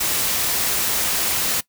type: noise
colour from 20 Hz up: white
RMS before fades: -21 dBFS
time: 0-1.61 s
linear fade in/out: 10 ms
effects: noise-tail reverb RT60 0.1 s tail -20 dB re dry